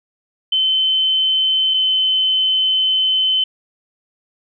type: tone pair in turn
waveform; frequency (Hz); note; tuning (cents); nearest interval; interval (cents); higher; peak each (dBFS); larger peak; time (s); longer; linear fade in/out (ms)
sine; 3067 / 3056; G7 / G7; -38 / -45; unison; 7; first; -13; neither; 0.52-1.74 / 1.74-3.44; second; 5
effects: none